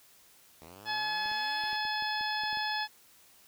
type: exponential sweep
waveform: 5% pulse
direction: up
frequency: 77.2 to 410 Hz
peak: -38 dBFS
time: 0.62-1.76 s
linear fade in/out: 0 ms
type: harmonic tone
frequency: 854 Hz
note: G#5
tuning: 48 cents sharp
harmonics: 1 / 2 / 3 / 4 / 5 / 6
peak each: -34 / -35 / -42 / -39 / -42 / -39 dBFS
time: 0.85-2.88 s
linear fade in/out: 50 ms
type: clicks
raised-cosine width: 2 ms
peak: -38 dBFS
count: 10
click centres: 1.259 / 1.316 / 1.638 / 1.73 / 1.852 / 2.024 / 2.21 / 2.436 / 2.529 / 2.572 s
effects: white hiss -60 dBFS RMS until 3.47 s